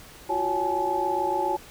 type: tone cluster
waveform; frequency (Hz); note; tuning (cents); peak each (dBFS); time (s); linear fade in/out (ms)
sine; 345.7 / 372.8 / 559 / 805 / 863; F4 / F#4 / C#5 / G5 / A5; -18 / +13 / +14 / +46 / -34; -32 / -31 / -32 / -32 / -25; 0.29-1.57; 10
effects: pink hiss -47 dBFS RMS until 1.7 s